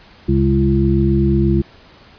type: harmonic tone with a mistuned harmonic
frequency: 68.1 Hz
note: C#2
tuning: 30 cents flat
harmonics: 1 / 2 / 3 / 5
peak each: -17 / -17 / -17 / -17 dBFS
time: 0.28-1.62 s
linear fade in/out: 10 ms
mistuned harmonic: 1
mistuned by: +39 cents
effects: pink hiss -45 dBFS RMS until 2.18 s + resampled to 11025 Hz

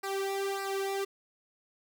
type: tone with flanger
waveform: sawtooth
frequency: 392 Hz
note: G4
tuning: in tune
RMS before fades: -33 dBFS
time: 0.03-1.05 s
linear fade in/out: 10 ms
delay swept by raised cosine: 0.3 to 1.9 ms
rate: 1.7 Hz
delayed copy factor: -0.9
effects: none

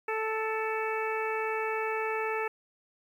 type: harmonic tone with a mistuned harmonic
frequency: 439.4 Hz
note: A4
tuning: 2 cents flat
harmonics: 1 / 2 / 3 / 4 / 5 / 6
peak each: -32 / -35 / -37 / -38 / -39 / -40 dBFS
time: 0.08-2.48 s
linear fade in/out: 5 ms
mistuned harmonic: 5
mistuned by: +34 cents
effects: 10-bit

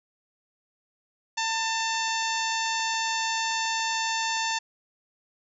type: harmonic tone with a mistuned harmonic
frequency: 893 Hz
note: A5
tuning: 25 cents sharp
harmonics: 1 / 2 / 3 / 4 / 5 / 6 / 7 / 8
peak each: -29 / -32 / -34 / -35 / -36 / -37 / -37 / -38 dBFS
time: 1.37-4.59 s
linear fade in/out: 10 ms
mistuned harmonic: 1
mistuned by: +16 cents
effects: none

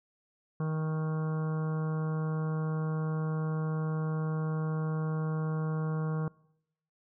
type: harmonic tone with a mistuned harmonic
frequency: 157.1 Hz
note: D#3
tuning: 17 cents sharp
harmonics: 1 / 2 / 3 / 4 / 5 / 6 / 7 / 8 / 9 / 10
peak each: -29 / -46 / -40 / -50 / -49 / -54 / -45 / -55 / -50 / -59 dBFS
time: 0.6-6.28 s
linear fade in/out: 2 ms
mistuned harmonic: 9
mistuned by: -15 cents
effects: noise-tail reverb RT60 0.8 s tail -24 dB re dry

